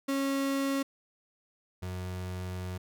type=tone pair in turn; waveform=35% pulse; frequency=274.1 / 91.47 Hz; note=C#4 / F#2; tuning=-19 / -19 cents; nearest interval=octave + perfect fifth; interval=1900 cents; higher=first; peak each=-26 / -33 dBFS; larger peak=first; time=0.08-0.83 / 1.82-2.78 s; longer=second; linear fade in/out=10 ms; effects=none